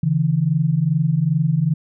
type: tone pair together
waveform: sine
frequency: 139.92 / 162.4 Hz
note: C#3 / E3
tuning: +17 / -26 cents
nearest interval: minor third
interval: 257 cents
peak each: -19 / -17 dBFS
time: 0.03-1.74 s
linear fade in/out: 5 ms
effects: none